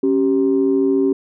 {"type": "tone pair together", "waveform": "sine", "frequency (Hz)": [274.4, 388.1], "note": ["C#4", "G4"], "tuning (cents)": [-17, -17], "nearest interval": "tritone", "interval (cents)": 600, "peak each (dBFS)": -15, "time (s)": [0.03, 1.13], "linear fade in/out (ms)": 5, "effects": ["tanh soft clip ceiling -7 dBFS"]}